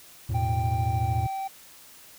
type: chord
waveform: triangle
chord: E suspended fourth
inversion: none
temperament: equal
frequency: 82.41 / 110 / 123.47 Hz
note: E2 / A2 / B2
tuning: 0 / 0 / 0 cents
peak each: -27 / -24 / -30 dBFS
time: 0.29-1.27 s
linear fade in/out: 10 ms
type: tone with pitch glide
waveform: triangle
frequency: 785 to 775.5 Hz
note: G5 to G5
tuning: +2 to -19 cents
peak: -27 dBFS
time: 0.34-1.48 s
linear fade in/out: 10 ms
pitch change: -21 cents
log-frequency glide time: 0.8-1.29 s
effects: white hiss -50 dBFS RMS until 2.18 s